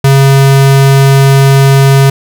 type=tone; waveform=square; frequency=136.7 Hz; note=C#3; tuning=24 cents flat; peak=-3 dBFS; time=0.04-2.1 s; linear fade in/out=5 ms; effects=none